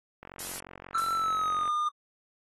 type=click train; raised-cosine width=0.5 ms; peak=-28 dBFS; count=67; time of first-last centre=0.23-1.677 s; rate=45.6 Hz
type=noise; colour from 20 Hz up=blue; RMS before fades=-36 dBFS; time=0.39-0.6 s; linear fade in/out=2 ms
type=tone with pitch glide; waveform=triangle; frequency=1338 to 1212.9 Hz; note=E6 to D#6; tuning=+25 to -45 cents; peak=-24 dBFS; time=0.94-1.89 s; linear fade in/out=10 ms; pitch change=-170 cents; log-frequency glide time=1.14-1.67 s
type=noise with exponential decay; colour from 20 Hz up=violet; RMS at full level=-33 dBFS; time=0.98-1.58 s; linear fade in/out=0 ms; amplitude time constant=130 ms
effects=AAC 32 kbps